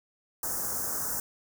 white band-stop noise, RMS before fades -32 dBFS, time 0.43-1.2 s, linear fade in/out 2 ms, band 1600 to 5600 Hz, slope 48 dB/octave, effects none

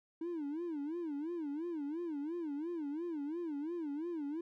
triangle tone with vibrato, 314.4 Hz, D#4, 18 cents sharp, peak -34 dBFS, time 0.21-4.41 s, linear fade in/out 5 ms, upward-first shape sine, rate 2.9 Hz, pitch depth 190 cents each way, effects tanh soft clip ceiling -31 dBFS

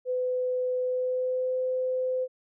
sine tone with pitch glide, 504 to 511.6 Hz, B4 to C5, +35 to -39 cents, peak -25 dBFS, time 0.05-2.28 s, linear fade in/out 50 ms, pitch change +26 cents, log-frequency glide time 0.8-1.58 s, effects none

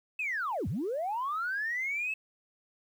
sine linear two-way sweep, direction down then up, 2637 to 74.8 to 2637 Hz, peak -29 dBFS, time 0.19-2.14 s, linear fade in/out 5 ms, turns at 0.68 s, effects tanh soft clip ceiling -26 dBFS + 10-bit

